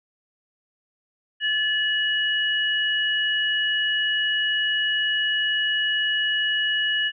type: tone pair together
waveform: sine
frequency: 1728.9 / 2913 Hz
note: A6 / F#7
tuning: -31 / -28 cents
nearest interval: major sixth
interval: 903 cents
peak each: -23 / -23 dBFS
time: 1.4-7.12 s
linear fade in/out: 50 ms
effects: none